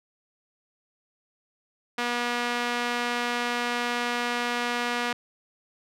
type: tone with band-pass filter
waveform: sawtooth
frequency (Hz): 241.1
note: B3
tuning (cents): -41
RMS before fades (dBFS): -28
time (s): 1.98-5.13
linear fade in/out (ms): 5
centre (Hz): 2000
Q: 0.71
effects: none